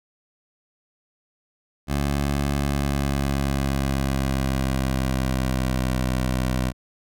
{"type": "tone with pitch glide", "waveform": "15% pulse", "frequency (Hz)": [70.6, 63.63], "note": ["C#2", "C2"], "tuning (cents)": [32, -48], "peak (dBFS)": -15, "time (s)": [1.87, 6.73], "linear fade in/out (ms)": 50, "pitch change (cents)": -180, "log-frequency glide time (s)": [2.56, 6.01], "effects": []}